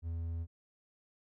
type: tone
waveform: triangle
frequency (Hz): 83.3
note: E2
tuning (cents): +19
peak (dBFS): -33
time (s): 0.02-0.47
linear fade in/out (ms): 50
effects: none